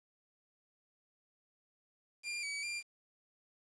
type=tone with pitch steps; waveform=sawtooth; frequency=2395 / 2278 / 2386 Hz; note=D7 / C#7 / D7; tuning=+33 / +47 / +27 cents; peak=-34 dBFS; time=2.23-2.83 s; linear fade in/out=50 ms; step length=200 ms; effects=resampled to 22050 Hz + 10-bit